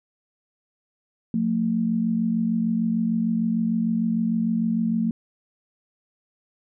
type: tone pair together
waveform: sine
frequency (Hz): 179.38 / 226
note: F3 / A3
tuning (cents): +47 / +47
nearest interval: major third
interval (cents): 400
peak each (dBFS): -26 / -21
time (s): 1.34-5.11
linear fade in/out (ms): 2
effects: none